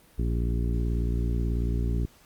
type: harmonic tone with a mistuned harmonic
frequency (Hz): 58.3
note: A#1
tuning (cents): +1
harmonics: 1 / 2 / 3 / 4 / 5 / 6 / 7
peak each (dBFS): -25 / -31 / -35 / -37 / -39 / -41 / -42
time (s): 0.18-2.06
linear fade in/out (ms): 10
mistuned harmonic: 7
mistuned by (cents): +18
effects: pink hiss -57 dBFS RMS until 2.25 s + Opus 32 kbps